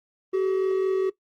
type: tone pair together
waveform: triangle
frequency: 379.6 / 424.3 Hz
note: F#4 / G#4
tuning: +44 / +37 cents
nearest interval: major second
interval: 193 cents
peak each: -19 / -28 dBFS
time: 0.33-1.1 s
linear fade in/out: 10 ms
effects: noise-tail reverb RT60 0.1 s tail -18 dB re dry + Opus 24 kbps